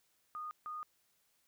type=tone bursts at uneven times; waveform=sine; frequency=1230 Hz; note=D#6; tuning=20 cents flat; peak=-40 dBFS; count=2; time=0.35-0.51 / 0.66-0.83 s; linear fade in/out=0 ms; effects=white hiss -75 dBFS RMS until 1.47 s